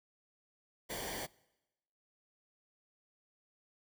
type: noise with comb filter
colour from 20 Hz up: pink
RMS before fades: -41 dBFS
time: 0.89-1.27 s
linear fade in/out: 20 ms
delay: 0.76 ms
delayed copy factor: -0.7
effects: noise-tail reverb RT60 1.0 s tail -24 dB re dry